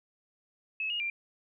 sine tone with pitch steps, 2588 / 2862 / 2375 Hz, E7 / F7 / D7, -32 / +42 / +19 cents, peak -30 dBFS, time 0.8-1.1 s, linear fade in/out 2 ms, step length 100 ms, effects none

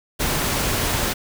pink noise, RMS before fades -22 dBFS, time 0.19-1.14 s, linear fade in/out 20 ms, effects none

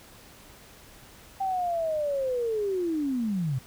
sine linear sweep, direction down, 784 to 120.9 Hz, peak -25 dBFS, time 1.4-3.59 s, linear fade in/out 10 ms, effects pink hiss -51 dBFS RMS until 3.66 s

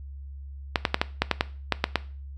clicks, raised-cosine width 0.3 ms, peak -4 dBFS, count 10, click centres 0.758 / 0.852 / 0.944 / 1.015 / 1.22 / 1.313 / 1.409 / 1.723 / 1.841 / 1.957 s, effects noise-tail reverb RT60 0.4 s tail -18 dB re dry + added 69 Hz sine -37 dBFS peak until 2.37 s

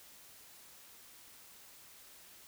silence, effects white hiss -57 dBFS RMS until 2.47 s

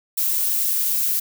violet noise, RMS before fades -21 dBFS, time 0.17-1.2 s, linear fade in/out 10 ms, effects none

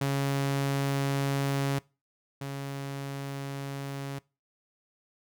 sawtooth tone pair in turn, 138.59 / 138.59 Hz, C#3 / C#3, 0 / 0 cents, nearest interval unison, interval 0 cents, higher neither, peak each -22 / -30 dBFS, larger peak first, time 0.01-1.79 / 2.41-4.19 s, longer neither, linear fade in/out 5 ms, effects noise-tail reverb RT60 0.3 s tail -23 dB re dry

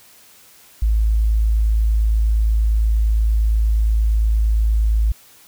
sine tone, 54.3 Hz, A1, 22 cents flat, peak -13 dBFS, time 0.82-5.12 s, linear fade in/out 5 ms, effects white hiss -48 dBFS RMS until 5.47 s

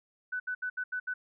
sine tone bursts at uneven times, 1498 Hz, F#6, 21 cents sharp, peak -31 dBFS, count 6, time 0.32-0.4 / 0.47-0.55 / 0.62-0.7 / 0.77-0.84 / 0.92-1 / 1.07-1.14 s, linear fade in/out 10 ms, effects none

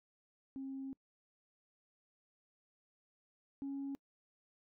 sine tone pair in turn, 268.9 / 276.3 Hz, C4 / C#4, +47 / -6 cents, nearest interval unison, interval 47 cents, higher second, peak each -40 / -37 dBFS, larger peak second, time 0.56-0.93 / 3.62-3.95 s, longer first, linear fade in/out 0 ms, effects noise-tail reverb RT60 0.1 s tail -26 dB re dry + tanh soft clip ceiling -36 dBFS

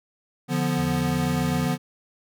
square chord, B diminished, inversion first, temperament equal, 146.83 / 174.61 / 246.9 Hz, D3 / F3 / B3, 0 / 0 / 0 cents, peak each -27 dBFS, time 0.48-1.78 s, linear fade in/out 50 ms
sine tone, 83.6 Hz, E2, 25 cents sharp, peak -34 dBFS, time 0.77-1.67 s, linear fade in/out 20 ms
effects none

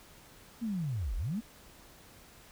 sine linear two-way sweep, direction down then up, 240.7 to 35.98 to 240.7 Hz, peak -31 dBFS, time 0.61-1.41 s, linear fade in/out 20 ms, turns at 1.16 s, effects pink hiss -56 dBFS RMS until 2.51 s

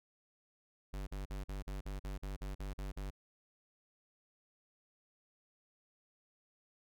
square tone bursts, 48.8 Hz, G1, 7 cents flat, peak -40 dBFS, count 12, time 0.93-3.105 s, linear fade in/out 10 ms, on 140 ms, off 45 ms, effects none

